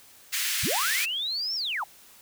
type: high-pass noise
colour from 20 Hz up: pink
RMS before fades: -28 dBFS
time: 0.32-1.06 s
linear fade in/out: 20 ms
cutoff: 1800 Hz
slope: 24 dB/octave
type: linear two-way sweep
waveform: sine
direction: up then down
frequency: 58.27 to 5550 to 714 Hz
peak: -27 dBFS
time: 0.63-1.84 s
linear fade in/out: 5 ms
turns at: 1.55 s
effects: white hiss -53 dBFS RMS until 2.21 s